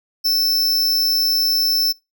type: tone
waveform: square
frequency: 5310 Hz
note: E8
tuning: 12 cents sharp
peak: -15 dBFS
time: 0.24-1.93 s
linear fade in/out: 20 ms
effects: noise-tail reverb RT60 0.2 s tail -23 dB re dry